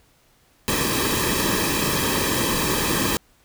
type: noise with comb filter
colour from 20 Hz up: pink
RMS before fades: -22 dBFS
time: 0.68-3.17 s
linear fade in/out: 0 ms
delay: 1.4 ms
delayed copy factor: -0.75
effects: pink hiss -59 dBFS RMS until 3.44 s

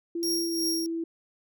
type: tone with pitch glide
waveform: sine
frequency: 338.3 to 330.8 Hz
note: E4 to E4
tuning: +45 to +6 cents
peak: -28 dBFS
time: 0.15-1.04 s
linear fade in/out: 5 ms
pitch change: -39 cents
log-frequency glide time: 0.43-0.65 s
type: tone with tremolo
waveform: sawtooth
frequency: 5588 Hz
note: F8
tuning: in tune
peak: -23 dBFS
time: 0.23-0.86 s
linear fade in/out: 0 ms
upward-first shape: triangle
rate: 2.8 Hz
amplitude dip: 65%
effects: none

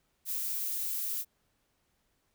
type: noise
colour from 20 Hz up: violet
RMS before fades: -34 dBFS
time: 0.25-1.25 s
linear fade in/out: 50 ms
effects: pink hiss -75 dBFS RMS until 2.34 s

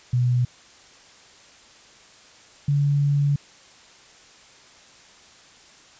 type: tone pair in turn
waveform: sine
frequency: 123.47 / 142.98 Hz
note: B2 / D3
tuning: 0 / -46 cents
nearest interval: minor third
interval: 254 cents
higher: second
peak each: -17 dBFS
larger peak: neither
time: 0.13-0.45 / 2.68-3.36 s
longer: second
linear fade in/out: 5 ms
effects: white hiss -50 dBFS RMS until 5.99 s + resampled to 16000 Hz

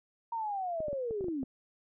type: linear sweep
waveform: sine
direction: down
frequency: 939 to 247 Hz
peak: -32 dBFS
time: 0.32-1.44 s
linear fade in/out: 5 ms
type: clicks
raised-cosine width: 2 ms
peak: -29 dBFS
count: 8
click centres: 0.804 / 0.883 / 0.93 / 1.109 / 1.209 / 1.243 / 1.284 / 1.431 s
effects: none

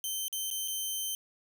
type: tone with dropouts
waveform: 10% pulse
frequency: 3100 Hz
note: G7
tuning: 20 cents flat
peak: -24 dBFS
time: 0.04-1.15 s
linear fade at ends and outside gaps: 1 ms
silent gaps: 0.282-0.327 / 0.503-0.511 / 0.677-0.681 s
effects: none

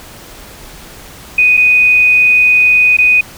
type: tone with dropouts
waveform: sine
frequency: 2489 Hz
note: D#7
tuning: in tune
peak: -5 dBFS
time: 1.38-3.21 s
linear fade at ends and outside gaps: 5 ms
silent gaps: 1.57-1.574 / 2.969-2.985 s
effects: pink hiss -34 dBFS RMS until 3.37 s

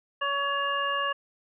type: harmonic tone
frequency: 563 Hz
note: C#5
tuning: 27 cents sharp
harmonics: 1 / 2 / 3 / 5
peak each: -34 / -28 / -31 / -33 dBFS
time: 0.21-1.13 s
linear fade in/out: 10 ms
effects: none

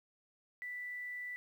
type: tone with quantisation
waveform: sine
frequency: 1975.5 Hz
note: B6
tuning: in tune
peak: -40 dBFS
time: 0.62-1.36 s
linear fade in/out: 0 ms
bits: 11
effects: none

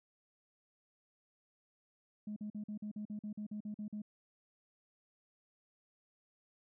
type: tone bursts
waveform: sine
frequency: 210.3 Hz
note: G#3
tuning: 22 cents sharp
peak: -38 dBFS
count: 13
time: 2.27-4.019 s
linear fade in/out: 5 ms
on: 93 ms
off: 45 ms
effects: tanh soft clip ceiling -36 dBFS

